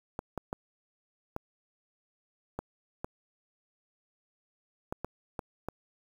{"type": "clicks", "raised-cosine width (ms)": 1, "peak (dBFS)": -20, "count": 10, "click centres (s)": [0.191, 0.377, 0.529, 1.364, 2.59, 3.045, 4.925, 5.046, 5.392, 5.686], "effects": ["8-bit"]}